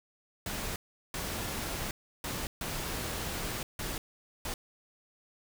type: noise bursts at uneven times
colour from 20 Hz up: pink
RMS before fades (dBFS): -36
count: 6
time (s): 0.46-0.76 / 1.14-1.91 / 2.24-2.47 / 2.61-3.63 / 3.79-3.98 / 4.45-4.54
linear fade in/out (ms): 2
effects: none